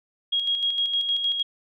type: tone with tremolo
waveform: sine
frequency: 3285 Hz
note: G#7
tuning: 20 cents flat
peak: -20 dBFS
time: 0.32-1.43 s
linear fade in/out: 10 ms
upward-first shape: square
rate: 6.5 Hz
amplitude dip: 45%
effects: none